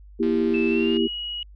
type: chord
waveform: sine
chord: E diminished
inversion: second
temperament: just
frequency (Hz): 237.3 / 329.6 / 395.6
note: Bb3 / E4 / G4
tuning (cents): +31 / 0 / +16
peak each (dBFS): -23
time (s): 0.19-1.08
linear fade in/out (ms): 20
type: click train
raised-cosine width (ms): 0.3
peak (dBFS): -26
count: 129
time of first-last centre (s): 0.23-0.97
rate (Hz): 173
type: tone with pitch glide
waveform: sine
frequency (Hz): 2632 to 2904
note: E7 to F#7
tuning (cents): -3 to -33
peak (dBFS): -28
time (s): 0.54-1.43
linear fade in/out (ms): 2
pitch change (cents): +170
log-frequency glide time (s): 0.68-1
effects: added 50 Hz sine -43 dBFS peak until 1.55 s + AAC 64 kbps